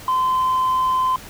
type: tone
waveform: sine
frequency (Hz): 1030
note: C6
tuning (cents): -28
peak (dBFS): -14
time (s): 0.08-1.16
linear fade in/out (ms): 2
effects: tanh soft clip ceiling -14 dBFS + pink hiss -39 dBFS RMS until 1.29 s